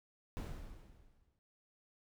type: noise with exponential decay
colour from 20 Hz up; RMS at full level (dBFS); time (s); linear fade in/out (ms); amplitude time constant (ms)
brown; -38; 0.37-1.39; 0; 220
effects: none